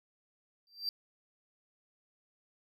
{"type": "tone with exponential growth", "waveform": "triangle", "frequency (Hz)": 4699, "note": "D8", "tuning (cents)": 0, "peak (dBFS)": -28, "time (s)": [0.67, 0.89], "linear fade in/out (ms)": 1, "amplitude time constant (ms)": 46, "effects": []}